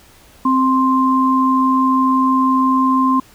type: tone pair together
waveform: sine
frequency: 262.2 / 1049 Hz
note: C4 / C6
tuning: +4 / +4 cents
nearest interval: 2 octaves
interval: 2400 cents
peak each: -14 dBFS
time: 0.45-3.2 s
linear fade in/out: 5 ms
effects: pink hiss -47 dBFS RMS until 3.34 s